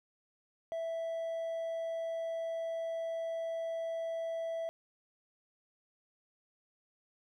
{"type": "tone with hard clipping", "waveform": "triangle", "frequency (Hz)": 659.3, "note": "E5", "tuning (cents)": 0, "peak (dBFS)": -35, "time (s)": [0.72, 4.69], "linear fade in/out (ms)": 0, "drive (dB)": 5, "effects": []}